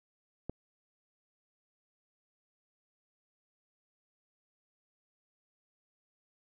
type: click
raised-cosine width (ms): 2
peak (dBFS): -23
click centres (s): 0.496
effects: none